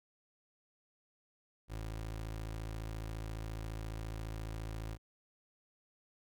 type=tone; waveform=25% pulse; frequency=54.5 Hz; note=A1; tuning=16 cents flat; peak=-36 dBFS; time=1.68-4.98 s; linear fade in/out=50 ms; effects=none